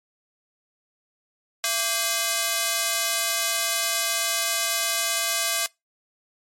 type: ring-modulated tone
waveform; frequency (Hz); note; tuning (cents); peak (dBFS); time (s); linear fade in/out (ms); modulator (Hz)
5% pulse; 917; A#5; -29; -7; 1.64-5.66; 0; 244
effects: noise-tail reverb RT60 0.2 s tail -24 dB re dry + MP3 64 kbps